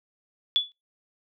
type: tone with exponential decay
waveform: sine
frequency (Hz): 3435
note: A7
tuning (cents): -42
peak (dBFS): -15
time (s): 0.56-0.72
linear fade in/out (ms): 0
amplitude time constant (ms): 33
effects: noise-tail reverb RT60 0.2 s tail -20 dB re dry